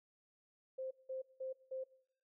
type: tone bursts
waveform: sine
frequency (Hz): 523.3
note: C5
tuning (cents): 0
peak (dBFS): -40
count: 4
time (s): 0.78-1.84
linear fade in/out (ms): 10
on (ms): 130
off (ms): 180
effects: noise-tail reverb RT60 0.7 s tail -21 dB re dry